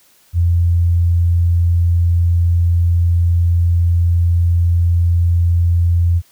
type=tone; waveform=sine; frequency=85.9 Hz; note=F2; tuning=28 cents flat; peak=-10 dBFS; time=0.33-6.22 s; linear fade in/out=50 ms; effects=white hiss -52 dBFS RMS until 6.31 s